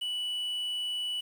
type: tone with quantisation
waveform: triangle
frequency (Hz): 2960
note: F#7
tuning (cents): 0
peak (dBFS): -29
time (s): 0.01-1.21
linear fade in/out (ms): 10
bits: 9
effects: none